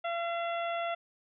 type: harmonic tone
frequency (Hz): 681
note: F5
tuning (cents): -44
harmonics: 1 / 2 / 3 / 4 / 5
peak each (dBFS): -32 / -38 / -42 / -44 / -46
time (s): 0.04-0.95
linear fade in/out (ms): 10
effects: none